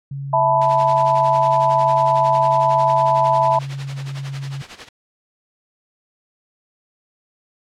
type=tone with pitch glide; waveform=sine; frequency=138.6 to 137.4 Hz; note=C#3 to C#3; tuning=0 to -15 cents; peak=-25 dBFS; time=0.11-4.62 s; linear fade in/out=5 ms; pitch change=-15 cents; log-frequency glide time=2.98-3.48 s
type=chord; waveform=sine; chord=E suspended fourth; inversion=none; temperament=equal; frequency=659.3 / 880 / 987.8 Hz; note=E5 / A5 / B5; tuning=0 / 0 / 0 cents; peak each=-18 / -17 / -17 dBFS; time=0.33-3.59 s; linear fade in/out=5 ms
type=noise with tremolo; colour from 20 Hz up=white; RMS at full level=-30 dBFS; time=0.61-4.89 s; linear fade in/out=5 ms; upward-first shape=sine; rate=11 Hz; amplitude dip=80%
effects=low-pass 4000 Hz 12 dB/octave